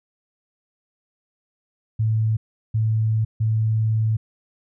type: tone bursts at uneven times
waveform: sine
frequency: 110.2 Hz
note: A2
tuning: 3 cents sharp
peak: -17 dBFS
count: 3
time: 1.99-2.37 / 2.74-3.25 / 3.4-4.17 s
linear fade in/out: 10 ms
effects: none